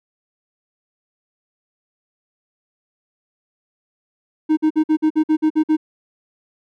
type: tone bursts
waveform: triangle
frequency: 311.1 Hz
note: D#4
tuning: in tune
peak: -10 dBFS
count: 10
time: 4.49-5.769 s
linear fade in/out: 20 ms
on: 82 ms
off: 51 ms
effects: none